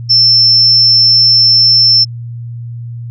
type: tone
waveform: sine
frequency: 5340 Hz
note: E8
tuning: 22 cents sharp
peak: -4 dBFS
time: 0.09-2.05 s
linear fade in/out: 20 ms
effects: added 118 Hz sine -21 dBFS peak until 3.1 s